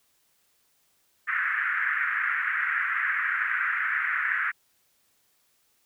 pink band-pass noise, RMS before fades -27 dBFS, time 1.27-4.52 s, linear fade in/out 20 ms, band 1400 to 2000 Hz, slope 48 dB/octave, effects white hiss -68 dBFS RMS until 5.85 s

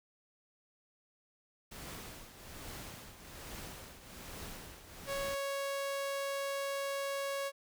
pink noise with tremolo, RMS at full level -45 dBFS, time 1.71-5.35 s, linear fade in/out 10 ms, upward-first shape triangle, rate 1.2 Hz, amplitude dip 70%
sawtooth tone, 554.4 Hz, C#5, in tune, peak -31 dBFS, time 5.06-7.52 s, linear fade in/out 50 ms
effects none

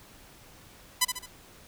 5% pulse tone with echo, 1000 Hz, B5, 21 cents sharp, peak -8 dBFS, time 1.01-1.05 s, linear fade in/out 10 ms, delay 71 ms, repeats 3, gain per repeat -7 dB, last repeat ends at 1.263 s, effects pink hiss -53 dBFS RMS until 1.67 s

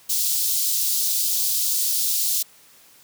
white high-pass noise, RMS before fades -22 dBFS, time 0.09-2.43 s, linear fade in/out 10 ms, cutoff 3900 Hz, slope 24 dB/octave, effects white hiss -52 dBFS RMS until 3.03 s + high-pass 80 Hz 12 dB/octave

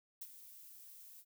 violet noise with ADSR envelope, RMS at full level -44 dBFS, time 0.21-1.25 s, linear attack 8 ms, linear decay 42 ms, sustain -12 dB, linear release 56 ms, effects none

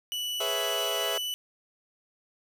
40% pulse tone with pitch glide, 2960 to 2977 Hz, F#7 to F#7, 0 to +10 cents, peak -29 dBFS, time 0.12-1.34 s, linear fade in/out 0 ms, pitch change +10 cents, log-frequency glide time 1.03-1.17 s
sawtooth chord, C# minor seventh, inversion second, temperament equal, 415.3 / 493.9 / 554.4 / 659.3 Hz, G#4 / B4 / C#5 / E5, 0 / 0 / 0 / 0 cents, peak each -32 / -32 / -33 / -29 dBFS, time 0.4-1.18 s, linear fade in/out 5 ms
effects 10-bit

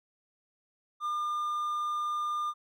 triangle tone, 1204 Hz, D6, 43 cents sharp, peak -27 dBFS, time 1-2.54 s, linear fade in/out 50 ms, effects MP3 96 kbps

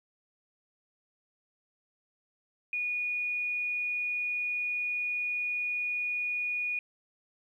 sine tone, 2455 Hz, D#7, 24 cents flat, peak -29 dBFS, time 2.73-6.79 s, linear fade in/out 2 ms, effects 11-bit

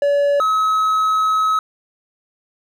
triangle tone pair in turn, 571 / 1281.9 Hz, D5 / E6, -49 / -49 cents, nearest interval octave + major second, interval 1400 cents, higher second, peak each -11 / -12 dBFS, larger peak first, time 0.02-0.4 / 0.4-1.59 s, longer second, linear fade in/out 2 ms, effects none

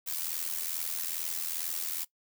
blue noise with amplitude modulation, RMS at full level -31 dBFS, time 0.06-2.05 s, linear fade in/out 20 ms, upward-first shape sine, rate 82.3 Hz, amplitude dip 75%, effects noise-tail reverb RT60 0.1 s tail -19 dB re dry

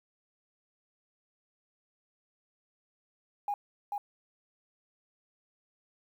sine tone with echo, 817 Hz, G#5, 29 cents flat, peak -28 dBFS, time 3.48-3.54 s, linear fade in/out 2 ms, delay 440 ms, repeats 1, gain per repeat -3 dB, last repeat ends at 3.98 s, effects tanh soft clip ceiling -24 dBFS + 10-bit

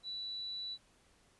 sine tone, 3951 Hz, B7, in tune, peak -39 dBFS, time 0.03-0.78 s, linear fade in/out 50 ms, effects pink hiss -68 dBFS RMS until 1.39 s + resampled to 24000 Hz

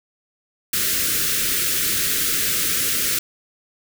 white band-stop noise, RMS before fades -21 dBFS, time 0.73-3.19 s, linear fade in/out 5 ms, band 510 to 1300 Hz, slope 48 dB/octave, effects none

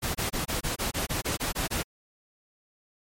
pink noise bursts, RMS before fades -29 dBFS, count 12, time 0.02-1.833 s, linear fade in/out 20 ms, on 130 ms, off 23 ms, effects MP3 64 kbps

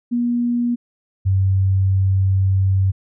sine tone pair in turn, 240 / 95.85 Hz, B3 / G2, -49 / -38 cents, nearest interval octave + major third, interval 1589 cents, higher first, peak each -16 / -13 dBFS, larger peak second, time 0.11-0.76 / 1.25-2.92 s, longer second, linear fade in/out 20 ms, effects none

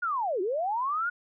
sine linear two-way sweep, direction down then up, 1470 to 344.2 to 1470 Hz, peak -26 dBFS, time 0.02-1.1 s, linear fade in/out 10 ms, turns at 0.41 s, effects none

